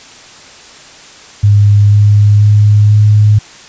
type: tone with pitch steps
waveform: sine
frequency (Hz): 102.6 / 103.49 / 104.39 / 105.3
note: G#2 / G#2 / G#2 / G#2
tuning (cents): -21 / -6 / +9 / +24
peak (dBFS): -3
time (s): 1.43-3.39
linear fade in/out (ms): 10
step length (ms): 490
effects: white hiss -35 dBFS RMS until 3.68 s + resampled to 16000 Hz